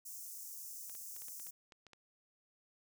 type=high-pass noise; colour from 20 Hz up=white; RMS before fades=-48 dBFS; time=0.05-1.51 s; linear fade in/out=10 ms; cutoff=5600 Hz; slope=48 dB/octave
type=clicks; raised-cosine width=0.2 ms; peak=-39 dBFS; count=10; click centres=0.897 / 0.951 / 1.164 / 1.22 / 1.284 / 1.398 / 1.469 / 1.722 / 1.867 / 1.933 s
effects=none